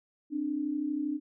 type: tone pair together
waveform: sine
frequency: 265.8 / 298.4 Hz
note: C4 / D4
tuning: +27 / +28 cents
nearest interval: major second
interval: 201 cents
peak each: -35 / -30 dBFS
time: 0.3-1.2 s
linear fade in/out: 50 ms
effects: none